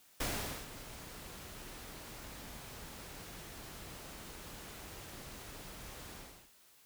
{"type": "noise with ADSR envelope", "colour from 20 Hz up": "pink", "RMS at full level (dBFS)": -35, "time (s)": [0.2, 6.51], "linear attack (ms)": 6, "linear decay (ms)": 450, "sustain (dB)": -14, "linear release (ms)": 380, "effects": ["white hiss -64 dBFS RMS until 6.85 s"]}